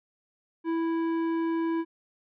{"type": "tone with tanh clipping", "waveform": "sine", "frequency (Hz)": 329.6, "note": "E4", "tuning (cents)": 0, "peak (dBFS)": -27, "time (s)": [0.64, 1.85], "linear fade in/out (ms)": 50, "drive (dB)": 12, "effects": []}